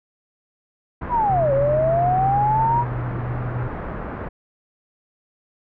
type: low-pass noise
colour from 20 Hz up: pink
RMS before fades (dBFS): -30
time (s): 1.01-4.29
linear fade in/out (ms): 10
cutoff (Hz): 1600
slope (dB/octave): 24
type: linear two-way sweep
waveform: sine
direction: down then up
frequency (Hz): 1009 to 539 to 967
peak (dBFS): -16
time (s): 1.09-2.85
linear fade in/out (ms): 50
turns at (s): 1.53
type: tone with pitch glide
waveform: sine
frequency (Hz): 130.81 to 122.05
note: C3 to B2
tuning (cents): 0 to -20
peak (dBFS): -24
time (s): 1.29-3.68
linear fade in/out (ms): 10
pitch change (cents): -120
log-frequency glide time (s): 2.72-2.85
effects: none